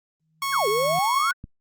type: tone with exponential growth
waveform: sine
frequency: 158.3 Hz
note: D#3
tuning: 30 cents sharp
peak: -30 dBFS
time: 0.2-0.99 s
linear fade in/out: 2 ms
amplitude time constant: 170 ms
type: tone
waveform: sawtooth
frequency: 1100 Hz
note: C#6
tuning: 14 cents flat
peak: -20 dBFS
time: 0.42-1.31 s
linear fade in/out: 2 ms
type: exponential two-way sweep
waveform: sine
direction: down then up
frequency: 1760 to 394.7 to 1524 Hz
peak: -21 dBFS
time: 0.52-1.33 s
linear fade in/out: 20 ms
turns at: 0.68 s
type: click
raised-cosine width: 5 ms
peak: -24 dBFS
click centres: 1.441 s
effects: Opus 32 kbps